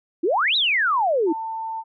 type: exponential two-way sweep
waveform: sine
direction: up then down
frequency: 302.2 to 4039 to 302.2 Hz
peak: -17 dBFS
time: 0.23-1.33 s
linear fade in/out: 10 ms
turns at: 0.56 s
type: tone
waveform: sine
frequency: 894 Hz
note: A5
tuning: 27 cents sharp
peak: -26 dBFS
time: 1.26-1.84 s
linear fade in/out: 50 ms
effects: none